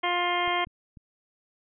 harmonic tone, 352.5 Hz, F4, 16 cents sharp, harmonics 1 / 2 / 3 / 4 / 5 / 6 / 7 / 8 / 9, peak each -33 / -29 / -29 / -39 / -37 / -30 / -40 / -41 / -34 dBFS, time 0.03-0.65 s, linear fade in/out 10 ms
clicks, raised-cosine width 5 ms, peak -35 dBFS, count 3, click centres 0.477 / 0.671 / 0.972 s
effects none

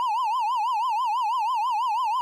triangle tone with vibrato, 931 Hz, A#5, 2 cents flat, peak -20 dBFS, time 0-2.21 s, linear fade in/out 0 ms, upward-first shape triangle, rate 6.1 Hz, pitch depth 230 cents each way, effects none

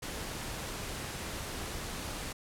pink noise, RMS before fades -39 dBFS, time 0.02-2.33 s, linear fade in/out 10 ms, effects low-pass 12000 Hz 12 dB/octave

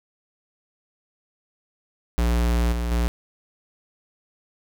square tone with level steps, 58.9 Hz, A#1, 19 cents sharp, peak -19 / -24 / -20 dBFS, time 2.18-3.08 s, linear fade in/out 0 ms, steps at 2.72 / 2.91 s, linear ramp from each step 5 ms, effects none

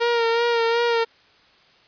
sawtooth tone with vibrato, 466.2 Hz, A#4, in tune, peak -14 dBFS, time 0-1.05 s, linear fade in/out 20 ms, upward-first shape sine, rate 2.7 Hz, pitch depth 33 cents each way, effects white hiss -55 dBFS RMS until 1.87 s + resampled to 11025 Hz

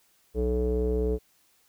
square tone with low-pass filter, 61.74 Hz, B1, in tune, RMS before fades -26 dBFS, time 0.34-1.19 s, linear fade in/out 50 ms, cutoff 450 Hz, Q 7.9, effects white hiss -65 dBFS RMS until 1.68 s

